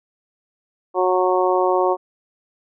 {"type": "harmonic tone", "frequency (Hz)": 183.5, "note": "F#3", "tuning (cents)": -14, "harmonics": [2, 3, 4, 5, 6], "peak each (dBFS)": [-19, -21, -22, -23, -24], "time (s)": [0.94, 1.97], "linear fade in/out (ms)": 50, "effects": []}